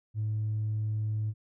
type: tone with tanh clipping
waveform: triangle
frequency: 107.5 Hz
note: A2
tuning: 40 cents flat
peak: -28 dBFS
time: 0.14-1.34 s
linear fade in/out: 50 ms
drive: 5 dB
effects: none